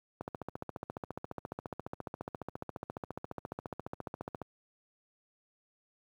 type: click train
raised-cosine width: 1 ms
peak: -24 dBFS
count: 62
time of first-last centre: 0.21-4.417 s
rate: 14.5 Hz
effects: high-pass 80 Hz 12 dB/octave + 10-bit